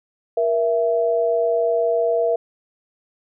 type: tone pair together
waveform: sine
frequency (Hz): 472.9 / 664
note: A#4 / E5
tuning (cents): +25 / +12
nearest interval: tritone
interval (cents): 587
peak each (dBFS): -19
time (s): 0.37-2.36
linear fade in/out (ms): 5
effects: none